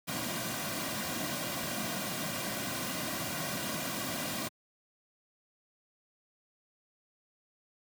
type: noise with comb filter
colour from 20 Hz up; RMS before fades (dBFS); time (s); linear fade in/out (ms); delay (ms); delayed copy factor
pink; -35; 0.07-4.49; 20; 2.3; -0.65
effects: high-pass 150 Hz 12 dB/octave